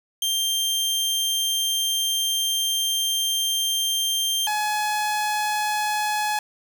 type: tone pair in turn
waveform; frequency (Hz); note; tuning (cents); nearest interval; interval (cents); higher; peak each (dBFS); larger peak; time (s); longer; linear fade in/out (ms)
sawtooth; 3170 / 845.2; G7 / G#5; +19 / +30; octave + major seventh; 2289; first; -18; neither; 0.22-4.47 / 4.47-6.39; first; 2
effects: 8-bit